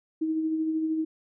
sine tone with tremolo, 317.2 Hz, D#4, 33 cents sharp, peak -23 dBFS, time 0.21-1.05 s, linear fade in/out 10 ms, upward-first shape sine, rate 13 Hz, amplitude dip 35%, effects none

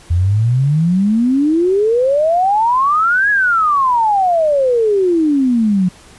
sine exponential two-way sweep, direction up then down, 82.41 to 1696 to 177 Hz, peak -10 dBFS, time 0.1-5.89 s, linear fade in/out 10 ms, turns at 3.3 s, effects pink hiss -42 dBFS RMS until 6.18 s + resampled to 24000 Hz

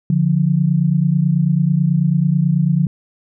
sine tone pair together, 145.74 / 174.9 Hz, D3 / F3, -13 / +3 cents, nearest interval minor third, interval 316 cents, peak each -15 dBFS, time 0.1-2.87 s, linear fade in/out 2 ms, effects none

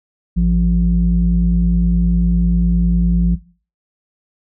sine tone pair together, 54.83 / 174.5 Hz, A1 / F3, -5 / -1 cents, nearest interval octave + minor sixth, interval 2004 cents, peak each -13 dBFS, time 0.36-3.36 s, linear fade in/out 20 ms, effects noise-tail reverb RT60 0.4 s tail -19 dB re dry + tanh soft clip ceiling -5 dBFS

